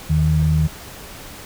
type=tone pair together; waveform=sine; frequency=78.88 / 155.4 Hz; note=D#2 / D#3; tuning=+24 / -2 cents; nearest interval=octave; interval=1174 cents; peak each=-18 / -15 dBFS; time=0.09-0.68 s; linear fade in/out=20 ms; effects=pink hiss -37 dBFS RMS until 1.45 s